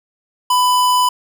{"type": "tone", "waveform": "square", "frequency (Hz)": 997, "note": "B5", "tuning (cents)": 16, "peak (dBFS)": -12, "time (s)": [0.5, 1.09], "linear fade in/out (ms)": 5, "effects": []}